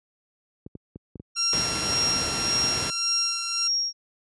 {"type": "clicks", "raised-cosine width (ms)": 3, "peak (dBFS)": -25, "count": 9, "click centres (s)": [0.664, 0.753, 0.959, 1.157, 1.199, 1.597, 1.635, 1.83, 1.907]}
{"type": "tone with tremolo", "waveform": "sine", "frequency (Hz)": 5588, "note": "F8", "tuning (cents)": 0, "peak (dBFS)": -21, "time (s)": [1.35, 3.93], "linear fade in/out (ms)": 50, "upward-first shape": "sine", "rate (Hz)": 1.8, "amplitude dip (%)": 65}
{"type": "tone", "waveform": "10% pulse", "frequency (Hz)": 1365, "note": "F6", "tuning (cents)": -40, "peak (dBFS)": -23, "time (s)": [1.36, 3.68], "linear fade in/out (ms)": 10}
{"type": "noise", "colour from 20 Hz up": "pink", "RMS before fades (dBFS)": -30, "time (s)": [1.53, 2.9], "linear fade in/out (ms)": 0}
{"effects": ["high-pass 80 Hz 12 dB/octave", "resampled to 24000 Hz"]}